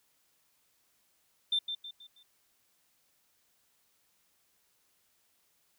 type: tone with echo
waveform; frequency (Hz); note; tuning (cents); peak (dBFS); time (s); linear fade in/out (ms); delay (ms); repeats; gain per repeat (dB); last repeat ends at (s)
sine; 3572; A7; +25; -25; 1.52-1.59; 5; 160; 4; -8; 2.23
effects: tanh soft clip ceiling -21 dBFS + white hiss -72 dBFS RMS until 5.78 s